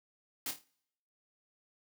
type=noise with echo; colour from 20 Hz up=white; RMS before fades=-37 dBFS; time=0.46-0.51 s; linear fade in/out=2 ms; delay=26 ms; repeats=5; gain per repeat=-7 dB; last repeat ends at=0.64 s; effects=noise-tail reverb RT60 0.8 s tail -26 dB re dry + high-pass 100 Hz 12 dB/octave